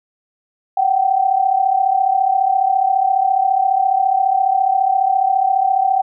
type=tone pair together; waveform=sine; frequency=740 / 774.6 Hz; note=F#5 / G5; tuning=0 / -21 cents; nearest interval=minor second; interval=79 cents; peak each=-17 / -14 dBFS; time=0.77-6.02 s; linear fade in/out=5 ms; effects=none